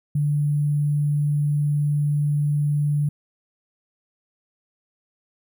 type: tone with sample-and-hold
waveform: sine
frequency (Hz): 146.83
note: D3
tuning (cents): 0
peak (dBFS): -18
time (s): 0.15-3.09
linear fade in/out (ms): 5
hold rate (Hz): 11025
effects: none